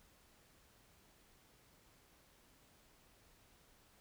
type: silence
effects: pink hiss -68 dBFS RMS until 4 s